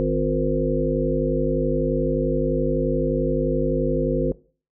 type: harmonic tone with a mistuned harmonic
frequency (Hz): 51.6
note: G#1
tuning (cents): -10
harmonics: 1 / 3 / 5 / 7 / 9 / 10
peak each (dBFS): -26 / -26 / -26 / -26 / -26 / -26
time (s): 0-4.32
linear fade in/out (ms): 0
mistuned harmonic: 7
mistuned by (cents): -20
effects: noise-tail reverb RT60 0.4 s tail -20 dB re dry